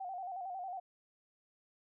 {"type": "tone with vibrato", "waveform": "sine", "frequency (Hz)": 743, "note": "F#5", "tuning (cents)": 7, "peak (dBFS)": -39, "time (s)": [0, 0.8], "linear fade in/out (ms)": 10, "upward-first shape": "square", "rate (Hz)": 11, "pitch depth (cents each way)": 66, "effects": []}